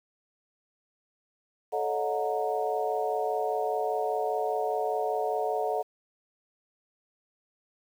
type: tone cluster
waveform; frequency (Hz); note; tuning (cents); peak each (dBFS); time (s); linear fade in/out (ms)
sine; 436.1 / 558 / 623 / 728 / 928; A4 / C#5 / D#5 / F#5 / A#5; -15 / +11 / +2 / -28 / -8; -31 / -35 / -34 / -30 / -37; 1.72-5.83; 20
effects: 9-bit